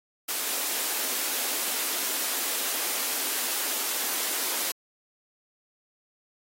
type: high-pass noise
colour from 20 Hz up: white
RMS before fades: -29 dBFS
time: 0.28-4.72 s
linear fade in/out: 10 ms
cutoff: 240 Hz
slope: 48 dB/octave
effects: AAC 48 kbps